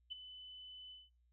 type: tone with ADSR envelope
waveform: sine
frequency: 3010 Hz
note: F#7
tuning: 29 cents sharp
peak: -39 dBFS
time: 0.1-1.1 s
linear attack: 22 ms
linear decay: 14 ms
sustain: -11 dB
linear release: 190 ms
effects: noise-tail reverb RT60 0.3 s tail -24 dB re dry + added 60 Hz sine -70 dBFS peak until 1.32 s